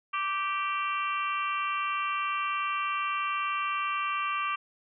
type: harmonic tone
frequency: 390.2 Hz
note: G4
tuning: 8 cents flat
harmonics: 3 / 4 / 5 / 6 / 7 / 8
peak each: -29 / -40 / -43 / -37 / -36 / -44 dBFS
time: 0.13-4.56 s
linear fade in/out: 10 ms
effects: none